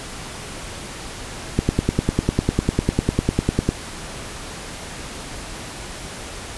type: click train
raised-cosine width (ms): 3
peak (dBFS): -3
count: 22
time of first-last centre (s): 1.59-3.69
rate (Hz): 10
effects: pink hiss -33 dBFS RMS until 6.57 s + resampled to 24000 Hz